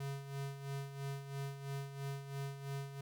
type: tone with tremolo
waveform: square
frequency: 138.59 Hz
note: C#3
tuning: in tune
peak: -39 dBFS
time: 0-3.01 s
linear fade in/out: 5 ms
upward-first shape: sine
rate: 3 Hz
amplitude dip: 65%
effects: none